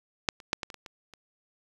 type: clicks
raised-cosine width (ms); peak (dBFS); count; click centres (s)
0.2; -6 / -30 / -7 / -16 / -25 / -27 / -25 / -30; 8; 0.288 / 0.402 / 0.531 / 0.632 / 0.702 / 0.743 / 0.862 / 1.137
effects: 8-bit